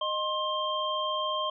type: tone cluster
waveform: sine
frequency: 617 / 1059 / 3167 Hz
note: D#5 / C6 / G7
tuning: -15 / +21 / +17 cents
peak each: -33 / -30 / -33 dBFS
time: 0.01-1.5 s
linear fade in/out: 5 ms
effects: none